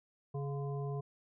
harmonic tone with a mistuned harmonic, 140 Hz, C#3, 18 cents sharp, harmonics 1 / 3 / 5 / 7, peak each -36 / -42 / -48 / -51 dBFS, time 0.34-1.01 s, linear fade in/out 10 ms, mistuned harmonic 7, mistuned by +77 cents, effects none

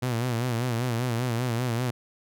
sawtooth tone with vibrato, 120.6 Hz, B2, 41 cents flat, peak -21 dBFS, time 0.02-1.91 s, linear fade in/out 10 ms, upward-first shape sine, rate 5.1 Hz, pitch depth 100 cents each way, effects none

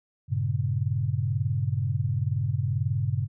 sine chord, G diminished, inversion none, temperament equal, 98 / 116.54 / 138.59 Hz, G2 / Bb2 / Db3, 0 / 0 / 0 cents, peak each -28 dBFS, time 0.28-3.28 s, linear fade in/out 50 ms, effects none

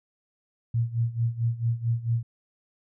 sine tone with tremolo, 116.54 Hz, A#2, in tune, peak -20 dBFS, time 0.74-2.23 s, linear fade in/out 5 ms, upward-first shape sine, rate 4.5 Hz, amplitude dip 85%, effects none

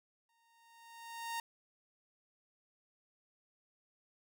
sawtooth tone with exponential growth, 925 Hz, A#5, 14 cents flat, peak -32 dBFS, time 0.29-1.4 s, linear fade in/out 2 ms, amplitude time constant 240 ms, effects none

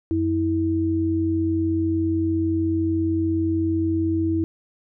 sine tone pair together, 91.06 / 324.7 Hz, F#2 / E4, -27 / -26 cents, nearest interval octave + minor seventh, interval 2201 cents, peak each -25 / -20 dBFS, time 0.11-4.44 s, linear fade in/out 0 ms, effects none

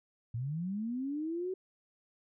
sine linear sweep, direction up, 110 to 380.6 Hz, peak -33 dBFS, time 0.34-1.54 s, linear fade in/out 5 ms, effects none

